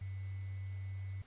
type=tone with sample-and-hold; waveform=sine; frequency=96 Hz; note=G2; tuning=36 cents flat; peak=-39 dBFS; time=0.01-1.22 s; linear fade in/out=5 ms; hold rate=2100 Hz; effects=pink hiss -64 dBFS RMS until 1.26 s + resampled to 8000 Hz

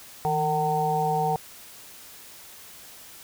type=harmonic tone with a mistuned harmonic; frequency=152 Hz; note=D#3; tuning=40 cents flat; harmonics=1 / 3 / 5 / 6; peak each=-29 / -29 / -24 / -30 dBFS; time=0.25-1.36 s; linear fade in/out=0 ms; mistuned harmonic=1; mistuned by=+78 cents; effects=white hiss -46 dBFS RMS until 3.23 s

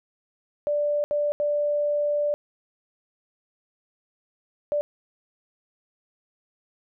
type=tone bursts at uneven times; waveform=sine; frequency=587.3 Hz; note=D5; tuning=in tune; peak=-21 dBFS; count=4; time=0.67-1.04 / 1.11-1.32 / 1.4-2.34 / 4.72-4.81 s; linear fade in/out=0 ms; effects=none

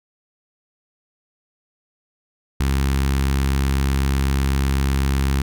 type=tone with notch filter; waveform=sawtooth; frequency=68 Hz; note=C#2; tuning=33 cents flat; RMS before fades=-19 dBFS; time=2.6-5.42 s; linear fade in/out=5 ms; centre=580 Hz; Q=0.97; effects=none

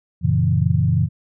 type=chord; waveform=sine; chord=F# dominant seventh; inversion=none; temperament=equal; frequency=92.5 / 116.54 / 138.59 / 164.81 Hz; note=F#2 / A#2 / C#3 / E3; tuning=0 / 0 / 0 / 0 cents; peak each=-20 dBFS; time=0.21-1.09 s; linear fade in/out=50 ms; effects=none

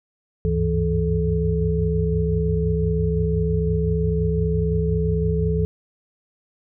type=tone cluster; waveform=sine; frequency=71.4 / 95.3 / 101.1 / 163.2 / 432.3 Hz; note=D2 / G2 / G#2 / E3 / A4; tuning=-48 / -48 / -46 / -17 / -31 cents; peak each=-23 / -29 / -29 / -22 / -24 dBFS; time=0.45-5.65 s; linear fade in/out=0 ms; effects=none

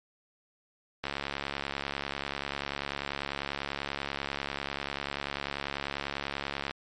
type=click train; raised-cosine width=0.3 ms; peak=-16 dBFS; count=399; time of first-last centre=1.04-6.71 s; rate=70.2 Hz; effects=MP3 48 kbps

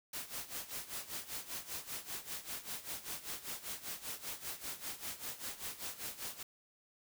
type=noise with tremolo; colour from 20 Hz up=white; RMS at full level=-41 dBFS; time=0.13-6.43 s; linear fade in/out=5 ms; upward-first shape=sine; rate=5.1 Hz; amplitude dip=80%; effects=none

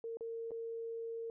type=tone with dropouts; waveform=sine; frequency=457.8 Hz; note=A#4; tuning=31 cents flat; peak=-39 dBFS; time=0.04-1.3 s; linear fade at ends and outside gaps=1 ms; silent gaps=0.171-0.208 / 0.508-0.516 s; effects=none

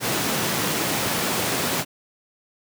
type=high-pass noise; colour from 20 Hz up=pink; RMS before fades=-24 dBFS; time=0-1.85 s; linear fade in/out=50 ms; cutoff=120 Hz; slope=24 dB/octave; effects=none

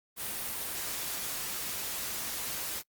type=noise; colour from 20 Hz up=white; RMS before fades=-36 dBFS; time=0.16-2.83 s; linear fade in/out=50 ms; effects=noise-tail reverb RT60 0.1 s tail -25 dB re dry + Opus 32 kbps

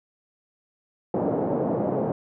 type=band-pass noise; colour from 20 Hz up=white; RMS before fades=-25 dBFS; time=1.14-2.12 s; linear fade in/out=2 ms; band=130 to 640 Hz; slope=24 dB/octave; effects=none

